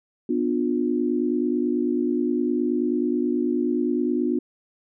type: chord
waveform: sine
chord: B diminished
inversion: none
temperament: just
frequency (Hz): 246.9 / 296.3 / 355.6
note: B3 / D4 / F4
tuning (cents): 0 / +15 / +31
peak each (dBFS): -24 / -25 / -25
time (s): 0.29-4.39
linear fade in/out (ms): 5
effects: none